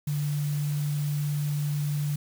sine tone in noise, 146.83 Hz, D3, in tune, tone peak -25 dBFS, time 0.07-2.16 s, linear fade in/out 5 ms, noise white, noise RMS -43 dBFS, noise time 0.07-2.16 s, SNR +15 dB, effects none

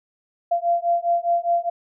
sine beating tone pair, 686 / 690.9 Hz, F5 / F5, -31 / -19 cents, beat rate 4.9 Hz, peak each -21 dBFS, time 0.51-1.7 s, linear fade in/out 10 ms, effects none

